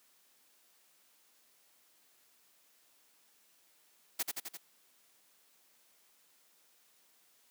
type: noise with echo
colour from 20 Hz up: white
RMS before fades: -33 dBFS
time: 4.19-4.23 s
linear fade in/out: 10 ms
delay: 86 ms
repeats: 4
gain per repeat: -3 dB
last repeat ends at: 4.574 s
effects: white hiss -68 dBFS RMS until 7.5 s + high-pass 200 Hz 12 dB/octave